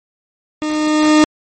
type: tone with level ramp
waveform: 40% pulse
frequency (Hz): 305.7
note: D#4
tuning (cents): -30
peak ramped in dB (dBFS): -17 to -5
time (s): 0.62-1.24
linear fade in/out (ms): 0
effects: MP3 32 kbps